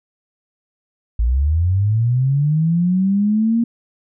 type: linear sweep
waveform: sine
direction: up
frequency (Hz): 53.5 to 235.5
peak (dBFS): -13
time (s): 1.19-3.64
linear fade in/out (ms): 5
effects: none